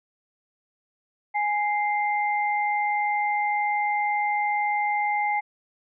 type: tone pair together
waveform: sine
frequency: 830.6 / 2093 Hz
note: G#5 / C7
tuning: 0 / 0 cents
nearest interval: octave + major third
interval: 1600 cents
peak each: -23 / -27 dBFS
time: 1.34-5.41 s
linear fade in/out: 20 ms
effects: none